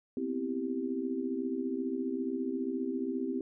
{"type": "chord", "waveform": "sine", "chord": "C major seventh", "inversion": "third", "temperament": "equal", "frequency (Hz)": [246.9, 261.6, 329.6, 392], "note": ["B3", "C4", "E4", "G4"], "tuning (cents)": [0, 0, 0, 0], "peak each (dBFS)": [-40, -34, -38, -37], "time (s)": [0.17, 3.41], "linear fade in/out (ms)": 2, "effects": []}